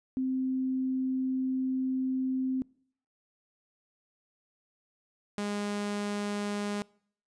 sine / sawtooth tone pair in turn, 260.4 / 205.3 Hz, C4 / G#3, -8 / -20 cents, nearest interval major third, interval 412 cents, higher first, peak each -27 dBFS, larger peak neither, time 0.17-2.62 / 5.38-6.82 s, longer first, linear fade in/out 0 ms, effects noise-tail reverb RT60 0.6 s tail -25 dB re dry + resampled to 22050 Hz

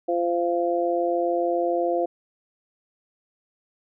harmonic tone, 172.7 Hz, F3, 19 cents flat, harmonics 2 / 3 / 4, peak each -25 / -25 / -25 dBFS, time 0.08-2.06 s, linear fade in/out 10 ms, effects none

